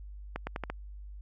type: accelerating click train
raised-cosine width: 0.5 ms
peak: -19 dBFS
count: 5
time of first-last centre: 0.36-0.7 s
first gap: 110 ms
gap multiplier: 0.83
effects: added 50 Hz sine -42 dBFS peak until 1.21 s